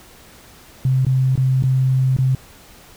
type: tone with dropouts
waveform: sine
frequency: 130.81 Hz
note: C3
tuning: in tune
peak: -13 dBFS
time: 0.85-2.35 s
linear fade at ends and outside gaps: 2 ms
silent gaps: 1.05-1.066 / 1.356-1.376 / 1.625-1.637 / 2.166-2.186 s
effects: pink hiss -45 dBFS RMS until 2.96 s